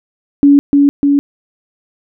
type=tone with echo; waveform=sine; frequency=283.7 Hz; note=C#4; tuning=40 cents sharp; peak=-3 dBFS; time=0.43-0.59 s; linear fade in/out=0 ms; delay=300 ms; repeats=2; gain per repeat=-2 dB; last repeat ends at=1.19 s; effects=none